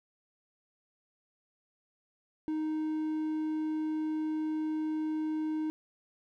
triangle tone, 311.1 Hz, D#4, in tune, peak -28 dBFS, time 2.48-5.7 s, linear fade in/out 0 ms, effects none

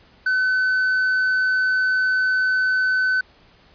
triangle tone, 1514 Hz, F#6, 39 cents sharp, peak -15 dBFS, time 0.26-3.21 s, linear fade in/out 5 ms, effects pink hiss -53 dBFS RMS until 3.74 s + resampled to 11025 Hz

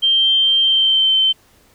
sine tone with pitch glide, 3149 to 3093 Hz, G7 to G7, +7 to -24 cents, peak -11 dBFS, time 0.02-1.33 s, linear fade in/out 20 ms, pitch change -31 cents, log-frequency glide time 0.6-1.16 s, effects pink hiss -53 dBFS RMS until 1.74 s

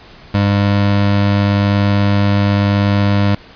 25% pulse tone, 100.9 Hz, G#2, 49 cents flat, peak -7 dBFS, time 0.34-3.35 s, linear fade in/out 5 ms, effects pink hiss -40 dBFS RMS until 3.55 s + resampled to 11025 Hz

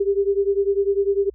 sine beating tone pair, 394.7 / 404.7 Hz, G4 / G#4, +12 / -45 cents, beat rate 10 Hz, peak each -19 / -21 dBFS, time 0-1.3 s, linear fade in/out 10 ms, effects added 60 Hz sine -45 dBFS peak until 1.34 s

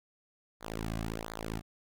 sawtooth tone with flanger, 55 Hz, A1, in tune, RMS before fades -38 dBFS, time 0.6-1.62 s, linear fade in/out 50 ms, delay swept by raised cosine 0.35 to 2.25 ms, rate 1.4 Hz, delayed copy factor -0.95, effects none

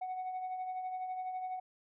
sine tone with tremolo, 742 Hz, F#5, 5 cents sharp, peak -32 dBFS, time 0.01-1.6 s, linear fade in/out 10 ms, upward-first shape triangle, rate 12 Hz, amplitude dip 55%, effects tanh soft clip ceiling -34 dBFS

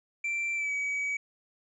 triangle tone with pitch glide, 2349 to 2273 Hz, D7 to C#7, 0 to +43 cents, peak -27 dBFS, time 0.24-1.17 s, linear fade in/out 5 ms, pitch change -57 cents, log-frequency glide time 0.55-0.72 s, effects resampled to 22050 Hz

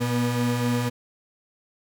35% pulse tone pair together, 120 / 244 Hz, B2 / B3, -49 / -21 cents, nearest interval octave, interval 1228 cents, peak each -23 dBFS, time 0-0.9 s, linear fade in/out 20 ms, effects none

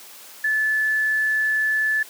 sine tone, 1736 Hz, A6, 24 cents flat, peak -18 dBFS, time 0.44-2.03 s, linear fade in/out 5 ms, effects white hiss -43 dBFS RMS until 2.09 s + high-pass 300 Hz 12 dB/octave

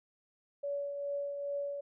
sine tone with tremolo, 568 Hz, C#5, 42 cents sharp, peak -32 dBFS, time 0.63-1.81 s, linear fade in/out 10 ms, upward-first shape triangle, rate 2.4 Hz, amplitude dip 45%, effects none

